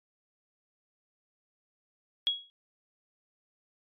sine tone with exponential decay, 3322 Hz, G#7, in tune, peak -21 dBFS, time 2.27-2.5 s, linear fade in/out 0 ms, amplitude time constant 48 ms, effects MP3 96 kbps

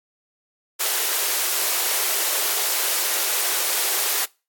white high-pass noise, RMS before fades -22 dBFS, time 0.79-4.26 s, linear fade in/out 20 ms, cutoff 340 Hz, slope 96 dB/octave, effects noise-tail reverb RT60 0.3 s tail -24 dB re dry + AAC 64 kbps

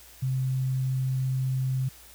sine tone, 130.81 Hz, C3, in tune, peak -24 dBFS, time 0.22-1.89 s, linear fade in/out 10 ms, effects added 60 Hz sine -56 dBFS peak until 2.14 s + white hiss -51 dBFS RMS until 2.14 s

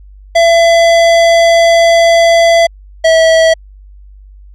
square tone pair in turn, 672 / 649.1 Hz, E5 / E5, +33 / -27 cents, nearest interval minor second, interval 60 cents, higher first, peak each -5 dBFS, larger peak neither, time 0.35-2.67 / 3.04-3.54 s, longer first, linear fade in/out 10 ms, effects added 49 Hz sine -33 dBFS peak until 4.54 s + low-pass 6000 Hz 12 dB/octave

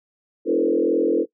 sine tone with frequency modulation, 392 Hz, G4, in tune, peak -16 dBFS, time 0.45-1.26 s, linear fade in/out 50 ms, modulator 42.6 Hz, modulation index 2.5, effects noise-tail reverb RT60 0.1 s tail -21 dB re dry

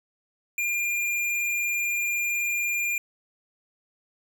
square tone, 2403 Hz, D7, 39 cents sharp, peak -25 dBFS, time 0.58-2.98 s, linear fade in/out 2 ms, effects none

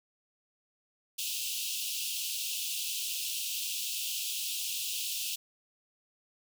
pink high-pass noise, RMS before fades -35 dBFS, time 1.18-5.36 s, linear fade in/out 10 ms, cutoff 2600 Hz, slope 96 dB/octave, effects none

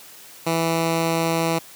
10% pulse tone, 164.81 Hz, E3, in tune, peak -11 dBFS, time 0.46-1.59 s, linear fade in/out 10 ms, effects white hiss -44 dBFS RMS until 1.75 s + high-pass 100 Hz 12 dB/octave

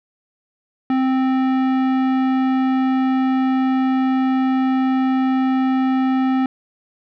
sine tone with tanh clipping, 261.6 Hz, C4, in tune, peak -17 dBFS, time 0.9-6.46 s, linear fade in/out 2 ms, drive 16 dB, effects none

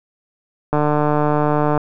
click train, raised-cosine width 1 ms, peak -4 dBFS, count 157, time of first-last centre 0.73-1.777 s, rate 149 Hz, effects none

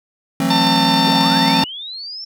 square chord, F# half-diminished seventh, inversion third, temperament just, 166.5 / 185 / 222 / 266.4 Hz, E3 / F#3 / A3 / C4, +18 / 0 / +16 / +31 cents, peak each -23 / -23 / -23 / -19 dBFS, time 0.4-1.64 s, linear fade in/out 2 ms
harmonic tone, 899 Hz, A5, 37 cents sharp, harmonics 1 / 2 / 3 / 4 / 5 / 6, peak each -17 / -29 / -31 / -20 / -23 / -25 dBFS, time 0.5-1.64 s, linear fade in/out 5 ms
sine linear sweep, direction up, 319.8 to 5460 Hz, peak -27 dBFS, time 1.06-2.25 s, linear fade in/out 10 ms
effects none

